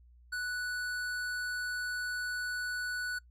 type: tone with hard clipping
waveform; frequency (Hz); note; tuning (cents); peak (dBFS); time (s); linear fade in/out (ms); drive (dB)
sine; 1480; F#6; 0; -35; 0.32-3.19; 10; 13
effects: noise-tail reverb RT60 0.1 s tail -23 dB re dry + added 60 Hz sine -56 dBFS peak until 3.3 s